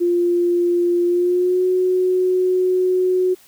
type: tone with pitch glide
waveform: sine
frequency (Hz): 349.2 to 367.8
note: F4 to F#4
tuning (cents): 0 to -10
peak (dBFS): -14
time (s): 0-3.35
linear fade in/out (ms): 20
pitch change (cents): +90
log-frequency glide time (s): 1.06-1.65
effects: white hiss -50 dBFS RMS until 3.47 s